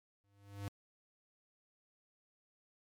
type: tone with exponential growth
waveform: square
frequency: 100.5 Hz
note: G2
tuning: 44 cents sharp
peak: -38 dBFS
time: 0.24-0.68 s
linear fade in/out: 0 ms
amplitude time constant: 95 ms
effects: MP3 96 kbps